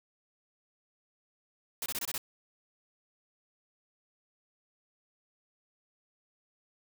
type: noise bursts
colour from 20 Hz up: white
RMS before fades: -35 dBFS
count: 6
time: 1.82-2.18 s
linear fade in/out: 2 ms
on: 40 ms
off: 24 ms
effects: none